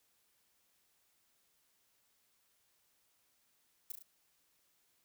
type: noise with echo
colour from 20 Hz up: violet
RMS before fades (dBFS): -41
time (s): 3.9-3.92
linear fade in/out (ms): 5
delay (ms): 35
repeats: 3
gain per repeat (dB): -4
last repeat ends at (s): 4.025
effects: white hiss -75 dBFS RMS until 5.04 s